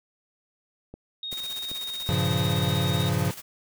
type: click train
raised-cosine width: 2 ms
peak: -27 dBFS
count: 6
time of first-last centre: 0.94-2.878 s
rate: 2.58 Hz
type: tone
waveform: sine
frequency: 3729 Hz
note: A#7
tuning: in tune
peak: -31 dBFS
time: 1.23-3.09 s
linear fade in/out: 2 ms
type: noise with tremolo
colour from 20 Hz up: white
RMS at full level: -39 dBFS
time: 1.31-3.42 s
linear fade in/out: 10 ms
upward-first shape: square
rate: 16 Hz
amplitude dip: 55%
type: chord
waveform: square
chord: G half-diminished seventh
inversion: none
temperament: equal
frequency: 98 / 116.54 / 138.59 / 174.61 Hz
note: G2 / Bb2 / Db3 / F3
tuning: 0 / 0 / 0 / 0 cents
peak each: -29 / -31 / -28 / -29 dBFS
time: 2.09-3.31 s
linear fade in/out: 0 ms
effects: none